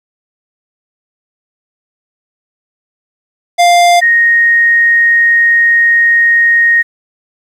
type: tone pair in turn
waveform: square / sine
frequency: 698.5 / 1864.8 Hz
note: F5 / A#6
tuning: 0 / 0 cents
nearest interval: octave + perfect fourth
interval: 1700 cents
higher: second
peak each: -5 dBFS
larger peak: neither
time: 3.58-4.01 / 4.01-6.83 s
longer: second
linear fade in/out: 20 ms
effects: low-pass 9000 Hz 12 dB/octave + 7-bit